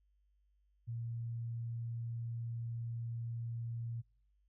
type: tone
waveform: sine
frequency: 116.54 Hz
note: A#2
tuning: in tune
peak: -38 dBFS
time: 0.87-4.02 s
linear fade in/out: 20 ms
effects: noise-tail reverb RT60 0.5 s tail -26 dB re dry + added 50 Hz sine -70 dBFS peak until 4.48 s